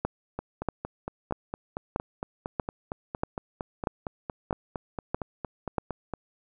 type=two click trains; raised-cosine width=1 ms; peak=-18 / -12 dBFS; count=26 / 10; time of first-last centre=0.39-6.137 / 0.05-5.782 s; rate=4.35 / 1.57 Hz; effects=none